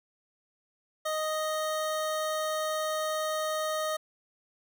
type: tone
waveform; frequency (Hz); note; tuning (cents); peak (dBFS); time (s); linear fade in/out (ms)
25% pulse; 622.3; D#5; 0; -25; 1.05-3.97; 10
effects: none